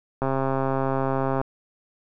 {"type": "click train", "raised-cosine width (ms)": 1, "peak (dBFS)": -11, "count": 161, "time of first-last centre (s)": [0.22, 1.414], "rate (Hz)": 134, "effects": []}